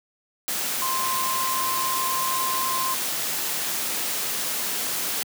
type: tone in noise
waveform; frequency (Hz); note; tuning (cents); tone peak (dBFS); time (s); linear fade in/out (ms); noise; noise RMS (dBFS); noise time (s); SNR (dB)
sine; 1046.5; C6; 0; -25; 0.82-2.94; 0; white; -27; 0.48-5.23; -1
effects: high-pass 150 Hz 12 dB/octave